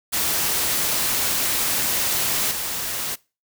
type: noise with level steps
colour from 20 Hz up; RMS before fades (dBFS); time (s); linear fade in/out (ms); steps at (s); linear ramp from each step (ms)
white; -22 / -27; 0.12-3.16; 20; 2.51; 5
effects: noise-tail reverb RT60 0.3 s tail -23 dB re dry